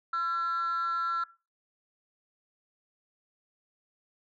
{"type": "tone with frequency modulation", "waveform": "sine", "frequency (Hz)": 1352, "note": "E6", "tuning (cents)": 43, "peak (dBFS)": -25, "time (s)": [0.13, 1.24], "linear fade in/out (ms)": 5, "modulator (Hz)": 322, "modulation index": 0.31, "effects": ["noise-tail reverb RT60 0.3 s tail -20 dB re dry", "tanh soft clip ceiling -26 dBFS"]}